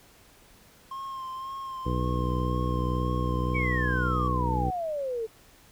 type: tone with vibrato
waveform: triangle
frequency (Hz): 1063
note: C6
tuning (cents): +27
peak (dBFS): -32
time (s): 0.91-4.28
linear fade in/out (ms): 5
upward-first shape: sine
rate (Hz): 1.9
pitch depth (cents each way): 31
type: harmonic tone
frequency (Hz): 61.74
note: B1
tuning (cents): 0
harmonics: 1 / 2 / 3 / 4 / 5 / 6 / 7 / 8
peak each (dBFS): -29 / -30 / -34 / -39 / -35 / -41 / -41 / -36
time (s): 1.85-4.71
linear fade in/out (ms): 20
type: exponential sweep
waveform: sine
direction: down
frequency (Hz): 2311 to 434.3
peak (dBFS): -28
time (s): 3.54-5.27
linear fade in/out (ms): 20
effects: pink hiss -56 dBFS RMS until 5.71 s